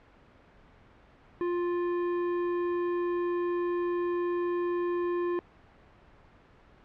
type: tone with tanh clipping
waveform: sine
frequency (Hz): 350.2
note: F4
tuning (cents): +5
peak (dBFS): -29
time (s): 1.41-5.39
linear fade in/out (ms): 0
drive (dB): 15
effects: pink hiss -57 dBFS RMS until 6.84 s + low-pass 2000 Hz 12 dB/octave